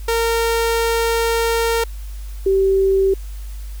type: tone pair in turn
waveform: sawtooth / sine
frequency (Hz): 460 / 386.8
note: A#4 / G4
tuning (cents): -23 / -23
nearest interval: minor third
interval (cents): 300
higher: first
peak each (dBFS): -12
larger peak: neither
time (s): 0.08-1.84 / 2.46-3.14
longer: first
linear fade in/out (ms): 5
effects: added 50 Hz sine -27 dBFS peak until 3.8 s + white hiss -46 dBFS RMS until 3.8 s